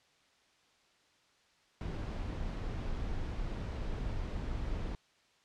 brown noise, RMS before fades -37 dBFS, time 1.81-4.95 s, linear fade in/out 0 ms, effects white hiss -68 dBFS RMS until 5.44 s + low-pass 5000 Hz 12 dB/octave

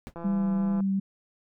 brown noise with exponential decay, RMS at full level -34 dBFS, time 0.07-0.14 s, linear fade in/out 0 ms, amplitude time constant 15 ms
click train, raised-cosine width 1 ms, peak -26 dBFS, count 110, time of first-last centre 0.16-0.805 s, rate 169 Hz
sine tone with vibrato, 195.8 Hz, G3, 2 cents flat, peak -23 dBFS, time 0.24-1 s, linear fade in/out 10 ms, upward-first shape triangle, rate 2.6 Hz, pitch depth 20 cents each way
effects none

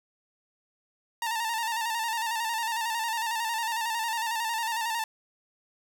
sawtooth tone with vibrato, 909 Hz, A#5, 44 cents flat, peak -24 dBFS, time 1.22-5.04 s, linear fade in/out 2 ms, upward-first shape square, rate 11 Hz, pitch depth 49 cents each way, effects none

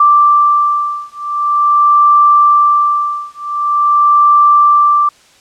sine beating tone pair, 1174.7 / 1175.15 Hz, D6 / D6, 0 / +1 cents, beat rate 0.45 Hz, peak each -10 dBFS, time 0-5.09 s, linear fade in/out 5 ms, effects white hiss -46 dBFS RMS until 5.4 s + low-pass 7000 Hz 12 dB/octave

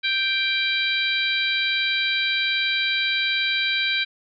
harmonic tone with a mistuned harmonic, 784 Hz, G5, in tune, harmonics 2 / 3 / 4 / 5 / 6, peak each -27 / -24 / -28 / -25 / -36 dBFS, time 0.03-4.05 s, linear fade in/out 20 ms, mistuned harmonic 4, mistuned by +19 cents, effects none

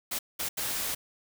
white noise bursts at uneven times, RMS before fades -32 dBFS, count 3, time 0.11-0.19 / 0.39-0.49 / 0.57-0.95 s, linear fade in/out 10 ms, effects none

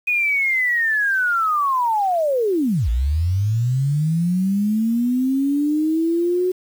sine linear two-way sweep, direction down then up, 2489 to 55 to 369.7 Hz, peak -16 dBFS, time 0.07-6.52 s, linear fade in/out 10 ms, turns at 2.89 s, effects 7-bit

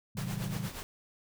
sine chord, A# diminished seventh, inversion none, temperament equal, 116.54 / 138.59 / 164.81 / 196 Hz, A#2 / C#3 / E3 / G3, 0 / 0 / 0 / 0 cents, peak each -39 dBFS, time 0.15-0.69 s, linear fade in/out 10 ms
pink noise with tremolo, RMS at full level -40 dBFS, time 0.17-0.83 s, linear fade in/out 0 ms, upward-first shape sine, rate 8.5 Hz, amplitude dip 60%
effects none

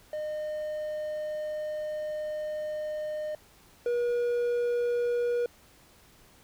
triangle tone pair in turn, 610 / 480.6 Hz, D#5 / B4, -34 / -47 cents, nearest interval major third, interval 413 cents, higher first, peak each -29 / -23 dBFS, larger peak second, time 0.13-3.35 / 3.86-5.46 s, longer first, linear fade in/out 2 ms, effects pink hiss -58 dBFS RMS until 6.43 s

